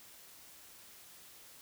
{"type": "silence", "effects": ["white hiss -56 dBFS RMS until 1.61 s"]}